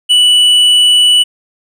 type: tone with hard clipping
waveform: triangle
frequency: 2960 Hz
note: F#7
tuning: in tune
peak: -6 dBFS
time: 0.09-1.24 s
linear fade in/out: 20 ms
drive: 8 dB
effects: none